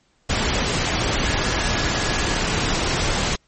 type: tone in noise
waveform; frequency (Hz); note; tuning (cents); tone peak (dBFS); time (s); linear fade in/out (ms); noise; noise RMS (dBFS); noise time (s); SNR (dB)
sine; 1681; G#6; +20; -32; 1.25-2.4; 10; pink; -21; 0.29-3.36; -14
effects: pink hiss -63 dBFS RMS until 3.47 s + MP3 32 kbps